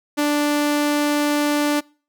sawtooth tone, 293.7 Hz, D4, in tune, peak -13 dBFS, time 0.17-1.81 s, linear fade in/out 20 ms, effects noise-tail reverb RT60 0.4 s tail -25 dB re dry

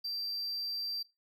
triangle tone, 4699 Hz, D8, in tune, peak -33 dBFS, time 0.04-1.03 s, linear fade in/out 10 ms, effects noise-tail reverb RT60 0.2 s tail -17 dB re dry

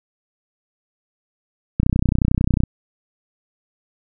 click train, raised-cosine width 5 ms, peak -4 dBFS, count 27, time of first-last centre 1.8-2.636 s, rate 31.1 Hz, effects none

